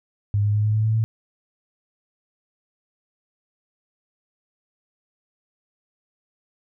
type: tone with pitch steps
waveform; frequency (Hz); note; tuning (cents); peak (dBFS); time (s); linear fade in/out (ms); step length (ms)
sine; 102.4 / 103.89 / 105.4 / 106.93 / 108.49 / 110.07 / 111.67; G#2 / G#2 / G#2 / A2 / A2 / A2 / A2; -24 / +1 / +26 / -49 / -24 / +1 / +26; -17; 0.34-1.04; 0; 100
effects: none